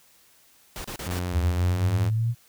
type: noise bursts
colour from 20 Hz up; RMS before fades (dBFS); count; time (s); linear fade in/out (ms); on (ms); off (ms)
pink; -35; 4; 0.76-1.191; 0; 83; 33
type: tone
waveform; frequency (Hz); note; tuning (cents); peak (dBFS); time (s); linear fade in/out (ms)
sawtooth; 89.3; F2; +39; -23; 1.04-2.11; 50
type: linear sweep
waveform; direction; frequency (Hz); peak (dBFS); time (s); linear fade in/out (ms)
sine; up; 73.9 to 119.4; -21; 1.31-2.35; 50
effects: white hiss -58 dBFS RMS until 2.48 s